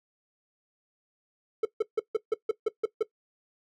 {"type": "tone bursts", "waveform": "triangle", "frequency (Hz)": 440, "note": "A4", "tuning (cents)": 0, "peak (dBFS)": -19, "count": 9, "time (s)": [1.63, 3.028], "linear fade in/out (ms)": 5, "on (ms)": 22, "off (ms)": 150, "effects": ["noise-tail reverb RT60 0.1 s tail -18 dB re dry"]}